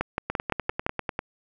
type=two click trains; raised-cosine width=0.5 ms; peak=-12 / -10 dBFS; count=10 / 6; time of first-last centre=0.3-1.191 / 0.01-0.865 s; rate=10.1 / 5.85 Hz; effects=none